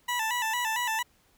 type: tone with vibrato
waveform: 20% pulse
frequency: 929 Hz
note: A#5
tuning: 6 cents flat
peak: -22 dBFS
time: 0.08-1.03 s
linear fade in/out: 10 ms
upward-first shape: square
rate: 4.4 Hz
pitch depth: 87 cents each way
effects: pink hiss -65 dBFS RMS until 1.37 s